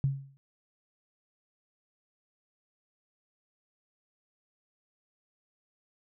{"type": "tone with exponential decay", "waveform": "sine", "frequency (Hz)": 137.1, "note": "C#3", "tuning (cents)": -19, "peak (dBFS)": -21, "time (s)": [0.04, 0.37], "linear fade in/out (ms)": 0, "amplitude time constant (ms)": 71, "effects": []}